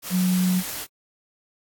sine tone in noise, 182.7 Hz, F#3, 22 cents flat, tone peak -18 dBFS, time 0.1-0.63 s, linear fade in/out 50 ms, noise white, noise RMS -32 dBFS, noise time 0.02-0.87 s, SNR +11 dB, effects AAC 64 kbps

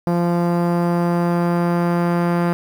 sawtooth tone with low-pass filter sweep, 172.9 Hz, F3, 17 cents flat, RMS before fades -18 dBFS, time 0.07-2.53 s, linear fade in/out 0 ms, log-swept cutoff 930 to 1500 Hz, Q 1.1, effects 7-bit

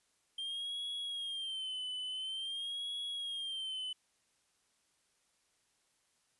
triangle tone with vibrato, 3169 Hz, G7, 18 cents sharp, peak -36 dBFS, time 0.38-3.93 s, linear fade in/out 5 ms, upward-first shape sine, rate 0.48 Hz, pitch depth 91 cents each way, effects white hiss -75 dBFS RMS until 6.39 s + resampled to 24000 Hz

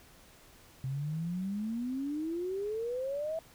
sine exponential sweep, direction up, 129.3 to 659.3 Hz, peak -32 dBFS, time 0.84-3.39 s, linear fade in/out 2 ms, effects pink hiss -58 dBFS RMS until 3.54 s

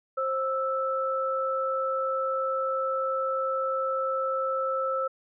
sine tone pair together, 529.9 / 1318.5 Hz, C5 / E6, +22 / 0 cents, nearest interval octave + major third, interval 1578 cents, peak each -28 dBFS, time 0.17-5.08 s, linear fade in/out 10 ms, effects none

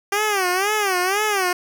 10% pulse tone with vibrato, 392 Hz, G4, in tune, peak -10 dBFS, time 0.12-1.53 s, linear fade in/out 5 ms, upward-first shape sine, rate 2 Hz, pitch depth 160 cents each way, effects none

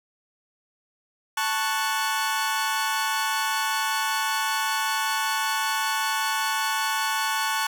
sawtooth chord, F# minor, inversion first, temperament equal, 880 / 1108.7 / 1480 Hz, A5 / C#6 / F#6, 0 / 0 / 0 cents, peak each -23 / -25 / -25 dBFS, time 1.37-7.67 s, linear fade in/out 5 ms, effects none

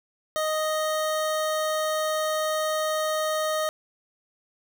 square tone pair together, 622.2 / 1244.5 Hz, D#5 / D#6, 0 / 0 cents, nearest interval octave, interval 1200 cents, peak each -26 / -30 dBFS, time 0.36-3.69 s, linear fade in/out 0 ms, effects none

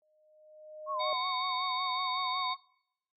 sine tone with exponential growth, 615 Hz, D#5, 20 cents flat, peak -31 dBFS, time 0.02-1.13 s, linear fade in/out 1 ms, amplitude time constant 240 ms
sine tone with vibrato, 1056 Hz, C6, 16 cents sharp, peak -32 dBFS, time 0.86-2.57 s, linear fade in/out 50 ms, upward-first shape sine, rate 5.4 Hz, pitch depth 83 cents each way
harmonic tone, 741 Hz, F#5, 2 cents sharp, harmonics 1 / 3 / 5 / 6, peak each -40 / -41 / -38 / -42 dBFS, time 0.99-2.55 s, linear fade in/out 20 ms
effects noise-tail reverb RT60 0.8 s tail -25 dB re dry

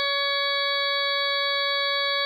harmonic tone with a mistuned harmonic, 562 Hz, C#5, 24 cents sharp, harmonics 1 / 2 / 3 / 4 / 6 / 7 / 8, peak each -30 / -30 / -30 / -30 / -30 / -30 / -30 dBFS, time 0-2.25 s, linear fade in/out 0 ms, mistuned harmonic 7, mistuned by -26 cents, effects 9-bit

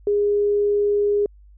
sine tone, 410.6 Hz, G#4, 20 cents flat, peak -16 dBFS, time 0.07-1.26 s, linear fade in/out 2 ms, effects added 50 Hz sine -45 dBFS peak until 1.57 s

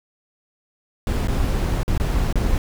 brown noise with dropouts, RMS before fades -20 dBFS, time 1.07-2.58 s, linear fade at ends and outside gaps 1 ms, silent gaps 1.273-1.282 / 1.832-1.879 / 1.978-1.999 / 2.327-2.356 s, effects none

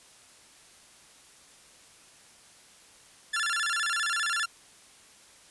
sawtooth tone with vibrato, 1547 Hz, G6, 23 cents flat, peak -23 dBFS, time 3.33-4.46 s, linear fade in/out 10 ms, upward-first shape square, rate 15 Hz, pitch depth 200 cents each way, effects white hiss -55 dBFS RMS until 5.5 s + resampled to 24000 Hz

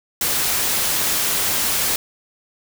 white noise, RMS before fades -20 dBFS, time 0.21-1.96 s, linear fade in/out 2 ms, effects none

